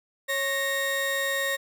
35% pulse tone pair together, 549.2 / 1860 Hz, C#5 / A#6, -16 / -4 cents, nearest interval octave + major sixth, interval 2112 cents, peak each -28 / -25 dBFS, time 0.28-1.57 s, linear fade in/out 20 ms, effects none

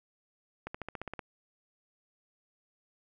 accelerating click train, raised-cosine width 0.5 ms, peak -23 dBFS, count 9, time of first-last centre 0.67-1.192 s, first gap 75 ms, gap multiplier 0.96, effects none

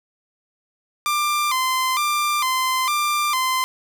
sawtooth tone with vibrato, 1108.7 Hz, C#6, in tune, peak -15 dBFS, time 1.06-3.64 s, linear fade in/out 0 ms, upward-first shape square, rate 1.1 Hz, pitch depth 120 cents each way, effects none

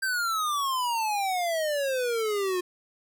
square exponential sweep, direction down, 1579 to 355 Hz, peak -26 dBFS, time 0.02-2.61 s, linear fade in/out 10 ms, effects none

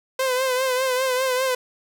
sawtooth tone with vibrato, 515 Hz, C5, 28 cents flat, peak -16 dBFS, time 0.19-1.55 s, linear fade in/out 5 ms, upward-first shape triangle, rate 5 Hz, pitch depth 63 cents each way, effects none

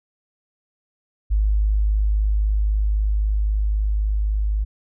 sine tone with level ramp, 51.9 Hz, G#1, in tune, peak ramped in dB -15 to -18 dBFS, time 1.3-4.65 s, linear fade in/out 20 ms, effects none

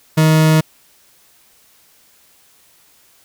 40% pulse tone, 157.2 Hz, D#3, 18 cents sharp, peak -8 dBFS, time 0.17-0.61 s, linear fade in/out 10 ms, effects white hiss -52 dBFS RMS until 3.24 s

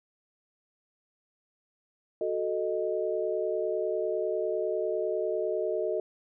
sine chord, D# diminished, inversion first, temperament equal, 370 / 440 / 622.3 Hz, F#4 / A4 / D#5, 0 / 0 / 0 cents, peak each -32 / -31 / -31 dBFS, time 2.21-6 s, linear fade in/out 2 ms, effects none

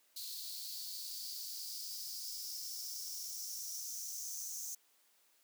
blue noise with high-pass filter sweep, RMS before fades -44 dBFS, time 0.16-4.75 s, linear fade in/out 5 ms, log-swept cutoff 4200 to 6300 Hz, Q 6.7, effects white hiss -71 dBFS RMS until 5.43 s + high-pass 300 Hz 12 dB/octave

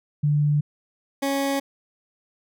sine / 20% pulse tone pair in turn, 147.5 / 276.2 Hz, D3 / C#4, +8 / -6 cents, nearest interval major seventh, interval 1086 cents, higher second, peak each -17 dBFS, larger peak neither, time 0.23-0.61 / 1.22-1.6 s, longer neither, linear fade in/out 10 ms, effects none

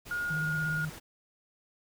pink noise, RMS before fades -46 dBFS, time 0.05-1 s, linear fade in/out 20 ms
sine tone, 1430 Hz, F6, 41 cents sharp, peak -30 dBFS, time 0.11-0.85 s, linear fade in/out 2 ms
sine tone with vibrato, 155.56 Hz, D#3, in tune, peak -32 dBFS, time 0.3-0.9 s, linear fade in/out 10 ms, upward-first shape square, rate 17 Hz, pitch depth 38 cents each way
effects none

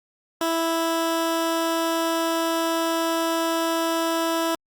15% pulse tone, 329.6 Hz, E4, in tune, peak -15 dBFS, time 0.41-4.55 s, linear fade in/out 2 ms, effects Opus 48 kbps

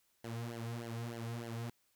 sawtooth tone with flanger, 116.54 Hz, A#2, in tune, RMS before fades -42 dBFS, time 0.24-1.7 s, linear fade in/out 5 ms, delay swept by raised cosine 0.8 to 3.5 ms, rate 3.3 Hz, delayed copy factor -0.95, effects white hiss -75 dBFS RMS until 1.95 s

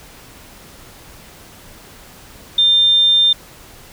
sine tone, 3600 Hz, A7, 39 cents sharp, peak -9 dBFS, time 2.58-3.33 s, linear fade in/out 5 ms, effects pink hiss -41 dBFS RMS until 3.92 s

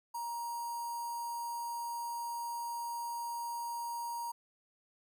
square tone with notch filter, 942 Hz, A#5, 18 cents sharp, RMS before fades -39 dBFS, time 0.14-4.32 s, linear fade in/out 10 ms, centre 2700 Hz, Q 0.52, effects none

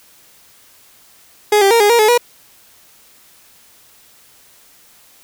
30% pulse tone with pitch steps, 418.4 / 393.5 / 464.4 / 412.3 / 471.2 / 428.6 / 482.5 Hz, G#4 / G4 / A#4 / G#4 / A#4 / A4 / B4, +13 / +7 / -7 / -13 / +19 / -45 / -40 cents, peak -6 dBFS, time 1.52-2.178 s, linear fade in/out 5 ms, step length 94 ms, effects white hiss -48 dBFS RMS until 5.23 s

